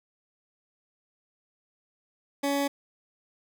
20% pulse tone, 281.3 Hz, C#4, 26 cents sharp, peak -20 dBFS, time 2.43-2.68 s, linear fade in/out 10 ms, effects none

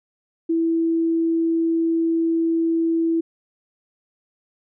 sine tone, 329.6 Hz, E4, in tune, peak -17 dBFS, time 0.49-3.21 s, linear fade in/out 10 ms, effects none

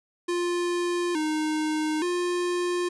square tone with pitch steps, 350.3 / 308.8 / 353.9 Hz, F4 / D#4 / F4, +5 / -13 / +23 cents, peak -25 dBFS, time 0.28-2.89 s, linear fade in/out 10 ms, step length 870 ms, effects resampled to 24000 Hz

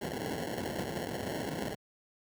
violet noise with sample-and-hold, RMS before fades -36 dBFS, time 0.01-1.75 s, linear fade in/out 10 ms, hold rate 1225 Hz, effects high-pass 100 Hz 12 dB/octave

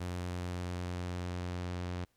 sawtooth tone with low-pass filter sweep, 89.1 Hz, F2, 35 cents sharp, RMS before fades -38 dBFS, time 0-2.05 s, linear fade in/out 10 ms, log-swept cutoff 11000 to 5700 Hz, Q 0.73, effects pink hiss -75 dBFS RMS until 2.16 s

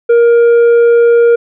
sine tone with tanh clipping, 470 Hz, A#4, 14 cents sharp, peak -5 dBFS, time 0.09-1.36 s, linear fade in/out 10 ms, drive 5 dB, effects none

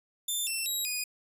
10% pulse tone with pitch steps, 3555 / 2688 / 3845 / 2472 Hz, A7 / E7 / B7 / D#7, +17 / +33 / -47 / -12 cents, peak -22 dBFS, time 0.28-1.04 s, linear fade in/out 5 ms, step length 190 ms, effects resampled to 32000 Hz

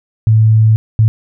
sine tone bursts at uneven times, 110 Hz, A2, in tune, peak -5 dBFS, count 2, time 0.27-0.76 / 0.99-1.08 s, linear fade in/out 0 ms, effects none

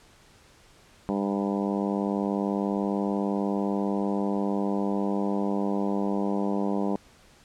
harmonic tone with a mistuned harmonic, 100.1 Hz, G2, 37 cents sharp, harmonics 2 / 3 / 4 / 5 / 6 / 7 / 8 / 9 / 10, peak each -27 / -31 / -33 / -35 / -37 / -38 / -39 / -40 / -41 dBFS, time 1.09-6.96 s, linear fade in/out 0 ms, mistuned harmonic 10, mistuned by -24 cents, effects pink hiss -56 dBFS RMS until 7.44 s + low-pass 9000 Hz 12 dB/octave

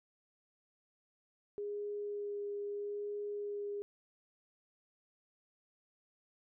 sine tone with vibrato, 410 Hz, G#4, 22 cents flat, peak -37 dBFS, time 1.58-3.82 s, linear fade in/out 0 ms, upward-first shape sine, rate 0.78 Hz, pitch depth 10 cents each way, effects none

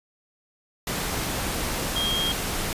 sine tone in noise, 3235 Hz, G#7, 46 cents flat, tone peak -24 dBFS, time 1.96-2.32 s, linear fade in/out 2 ms, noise pink, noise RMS -28 dBFS, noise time 0.87-2.73 s, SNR +1 dB, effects resampled to 32000 Hz

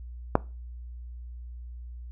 click, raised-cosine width 1 ms, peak -4 dBFS, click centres 0.354 s, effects noise-tail reverb RT60 0.3 s tail -21 dB re dry + added 60 Hz sine -38 dBFS peak until 2.11 s

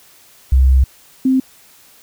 sine tone pair in turn, 65.41 / 261.6 Hz, C2 / C4, 0 / 0 cents, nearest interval 2 octaves, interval 2400 cents, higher second, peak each -7 / -10 dBFS, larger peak first, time 0.52-0.84 / 1.25-1.4 s, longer first, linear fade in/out 5 ms, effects white hiss -47 dBFS RMS until 2.02 s

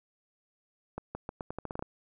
accelerating click train, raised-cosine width 1 ms, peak -22 dBFS, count 11, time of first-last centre 0.98-1.825 s, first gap 170 ms, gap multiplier 0.83, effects none

